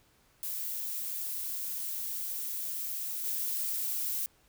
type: noise with level steps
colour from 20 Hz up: violet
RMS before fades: -36 / -33 dBFS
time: 0.43-4.26 s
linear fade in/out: 0 ms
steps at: 3.24 s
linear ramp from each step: 10 ms
effects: pink hiss -66 dBFS RMS until 4.48 s